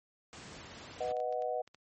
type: noise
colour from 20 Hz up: pink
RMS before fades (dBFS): -48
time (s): 0.33-1.12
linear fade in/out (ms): 0
type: chord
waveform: sine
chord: B major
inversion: none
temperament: equal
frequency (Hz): 493.9 / 622.3 / 740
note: B4 / D#5 / F#5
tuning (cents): 0 / 0 / 0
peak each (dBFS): -36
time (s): 1-1.62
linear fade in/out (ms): 10
type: clicks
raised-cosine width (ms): 0.2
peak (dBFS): -37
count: 6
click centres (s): 1.168 / 1.202 / 1.326 / 1.422 / 1.676 / 1.746
effects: high-pass 80 Hz 12 dB/octave + MP3 32 kbps